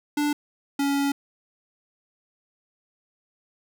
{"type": "tone pair in turn", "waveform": "square", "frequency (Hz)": [293.7, 280.4], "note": ["D4", "C#4"], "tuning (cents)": [0, 20], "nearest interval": "minor second", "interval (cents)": 80, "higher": "first", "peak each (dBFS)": -22, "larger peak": "neither", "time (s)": [[0.17, 0.33], [0.79, 1.12]], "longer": "second", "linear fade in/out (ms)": 5, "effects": []}